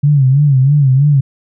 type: tone with vibrato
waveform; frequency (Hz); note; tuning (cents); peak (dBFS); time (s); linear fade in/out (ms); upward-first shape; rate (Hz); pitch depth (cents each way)
sine; 138.59; C#3; 0; -6; 0.03-1.21; 10; sine; 3.1; 120
effects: none